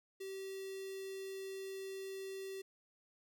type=tone with notch filter; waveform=square; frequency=385.9 Hz; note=G4; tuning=27 cents flat; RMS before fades=-45 dBFS; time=0.2-2.62 s; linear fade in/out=10 ms; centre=1100 Hz; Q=1.2; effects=none